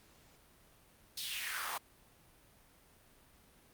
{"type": "noise with high-pass filter sweep", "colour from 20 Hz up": "pink", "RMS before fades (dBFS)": -39, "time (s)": [1.17, 1.78], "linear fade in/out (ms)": 5, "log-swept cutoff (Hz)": [4300, 820], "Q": 2.6, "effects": ["pink hiss -64 dBFS RMS until 3.73 s", "Opus 48 kbps"]}